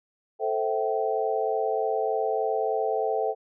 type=chord; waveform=sine; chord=A minor seventh; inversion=none; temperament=equal with one note detuned; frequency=440 / 523.3 / 659.3 / 769.6 Hz; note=A4 / C5 / E5 / G5; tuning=0 / 0 / 0 / -32 cents; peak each=-27 / -31 / -30 / -29 dBFS; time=0.39-3.35 s; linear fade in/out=50 ms; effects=none